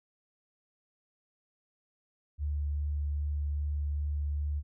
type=tone with vibrato; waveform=sine; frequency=73.2 Hz; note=D2; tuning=5 cents flat; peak=-29 dBFS; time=2.38-4.63 s; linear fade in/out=50 ms; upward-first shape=triangle; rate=2.5 Hz; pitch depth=11 cents each way; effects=none